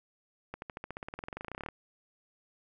accelerating click train, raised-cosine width 0.5 ms, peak -24 dBFS, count 25, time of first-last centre 0.54-1.687 s, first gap 81 ms, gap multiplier 0.95, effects none

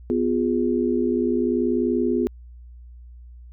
sine tone cluster, 249.4 / 352.2 / 412.7 Hz, B3 / F4 / G#4, +17 / +15 / -11 cents, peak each -22 / -23 / -25 dBFS, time 0.1-2.27 s, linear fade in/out 0 ms, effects added 60 Hz sine -40 dBFS peak until 3.52 s

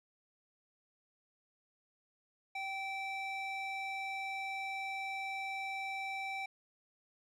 square tone with band-pass filter, 776 Hz, G5, 18 cents flat, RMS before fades -40 dBFS, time 2.55-6.46 s, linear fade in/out 5 ms, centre 1900 Hz, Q 2.1, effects none

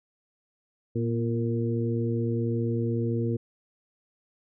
harmonic tone with a mistuned harmonic, 115.7 Hz, A#2, 13 cents flat, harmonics 1 / 2 / 3 / 4, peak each -27 / -30 / -32 / -33 dBFS, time 0.95-3.37 s, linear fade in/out 10 ms, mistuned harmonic 2, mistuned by +44 cents, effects none

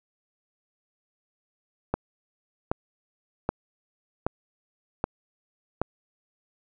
click train, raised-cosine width 1 ms, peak -10 dBFS, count 6, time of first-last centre 1.94-5.816 s, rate 1.29 Hz, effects none

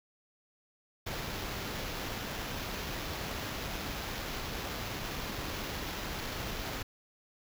pink noise with sample-and-hold, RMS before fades -38 dBFS, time 1.06-6.83 s, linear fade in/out 10 ms, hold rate 8820 Hz, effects none

